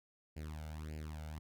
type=tone with flanger; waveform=sawtooth; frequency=77.1 Hz; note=D#2; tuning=15 cents flat; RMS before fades=-45 dBFS; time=0.36-1.39 s; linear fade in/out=10 ms; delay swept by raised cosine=0.41 to 1.41 ms; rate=1.7 Hz; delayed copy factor=+0.9; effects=none